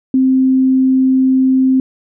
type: tone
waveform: sine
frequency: 261.6 Hz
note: C4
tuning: in tune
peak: -8 dBFS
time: 0.14-1.8 s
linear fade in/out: 2 ms
effects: none